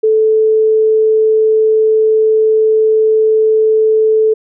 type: tone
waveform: sine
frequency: 437.1 Hz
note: A4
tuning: 11 cents flat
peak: -7 dBFS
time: 0.03-4.34 s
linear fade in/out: 10 ms
effects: none